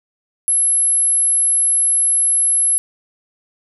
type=tone; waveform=sine; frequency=11040 Hz; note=F9; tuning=21 cents flat; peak=-12 dBFS; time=0.48-2.78 s; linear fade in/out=0 ms; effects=none